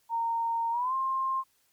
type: tone with pitch glide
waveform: sine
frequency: 922 to 1059.1 Hz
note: A#5 to C6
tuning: -19 to +21 cents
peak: -26 dBFS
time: 0.09-1.44 s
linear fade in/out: 50 ms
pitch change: +240 cents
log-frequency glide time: 0.71-0.94 s
effects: white hiss -69 dBFS RMS until 1.72 s + MP3 96 kbps